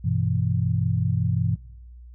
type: chord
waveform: sine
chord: E minor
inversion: first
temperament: equal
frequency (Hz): 98 / 123.47 / 164.81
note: G2 / B2 / E3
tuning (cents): 0 / 0 / 0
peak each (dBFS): -24 / -24 / -26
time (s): 0.04-1.56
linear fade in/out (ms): 10
effects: noise-tail reverb RT60 0.9 s tail -23 dB re dry + added 60 Hz sine -41 dBFS peak until 2.14 s